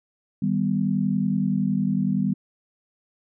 sine chord, Eb augmented, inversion none, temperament equal, 155.56 / 196 / 246.9 Hz, Eb3 / G3 / B3, 0 / 0 / 0 cents, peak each -27 / -22 / -26 dBFS, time 0.42-2.34 s, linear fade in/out 5 ms, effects none

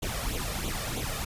pink noise with flanger, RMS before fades -32 dBFS, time 0.02-1.25 s, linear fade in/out 10 ms, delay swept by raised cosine 0.28 to 1.68 ms, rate 3.1 Hz, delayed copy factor +0.7, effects resampled to 32000 Hz

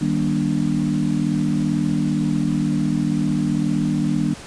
sine chord, Eb major seventh, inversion none, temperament equal with one note detuned, 155.56 / 196 / 238.1 / 293.7 Hz, Eb3 / G3 / Bb3 / D4, 0 / 0 / +37 / 0 cents, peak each -23 dBFS, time 0.01-4.34 s, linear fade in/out 5 ms, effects pink hiss -38 dBFS RMS until 4.46 s + resampled to 22050 Hz

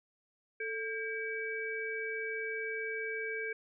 sine tone cluster, 442.4 / 1602 / 2287 Hz, A4 / G6 / D7, +9 / +37 / -47 cents, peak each -39 / -39 / -39 dBFS, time 0.6-3.53 s, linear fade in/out 5 ms, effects none

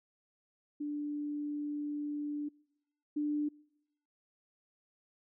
sine tone pair in turn, 293.9 / 296.3 Hz, D4 / D4, +1 / +15 cents, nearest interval unison, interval 14 cents, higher second, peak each -34 / -30 dBFS, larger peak second, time 0.8-2.49 / 3.16-3.49 s, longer first, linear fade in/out 10 ms, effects noise-tail reverb RT60 0.9 s tail -26 dB re dry

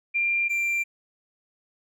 sine / triangle tone pair in turn, 2384 / 2366 Hz, D7 / D7, +25 / +12 cents, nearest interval unison, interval 13 cents, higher first, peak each -21 dBFS, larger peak neither, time 0.14-0.49 / 0.49-0.84 s, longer neither, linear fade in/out 20 ms, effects none

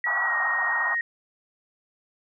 sine tone with pitch glide, 1926 to 1872.3 Hz, B6 to A#6, -44 to +7 cents, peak -23 dBFS, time 0.04-1.01 s, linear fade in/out 2 ms, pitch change -49 cents, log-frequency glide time 0.2-0.36 s
white band-pass noise, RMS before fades -30 dBFS, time 0.06-0.95 s, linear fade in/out 10 ms, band 710 to 1400 Hz, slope 48 dB/octave
effects none

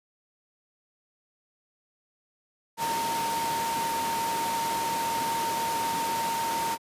sine tone in noise, 918 Hz, A#5, 27 cents flat, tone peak -27 dBFS, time 2.77-6.78 s, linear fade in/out 50 ms, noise pink, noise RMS -32 dBFS, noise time 2.77-6.78 s, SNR +2 dB, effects high-pass 200 Hz 12 dB/octave + resampled to 32000 Hz

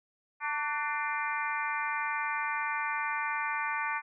harmonic tone with a mistuned harmonic, 298.2 Hz, D4, 27 cents sharp, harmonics 3 / 4 / 5 / 6 / 7 / 8, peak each -35 / -36 / -37 / -38 / -38 / -39 dBFS, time 0.4-4.02 s, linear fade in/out 50 ms, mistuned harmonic 4, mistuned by -58 cents, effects none

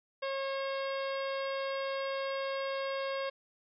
harmonic tone with a mistuned harmonic, 543 Hz, C#5, 36 cents flat, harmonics 1 / 2 / 3 / 4 / 5 / 6 / 7 / 8 / 9, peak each -34 / -40 / -44 / -46 / -48 / -50 / -51 / -52 / -53 dBFS, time 0.22-3.3 s, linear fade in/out 10 ms, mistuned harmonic 7, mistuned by -19 cents, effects none

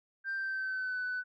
sine tone with pitch glide, 1575 to 1497.8 Hz, G6 to F#6, +8 to +21 cents, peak -31 dBFS, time 0.24-1.24 s, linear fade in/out 50 ms, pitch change -87 cents, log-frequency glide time 0.35-1 s, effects tanh soft clip ceiling -30 dBFS

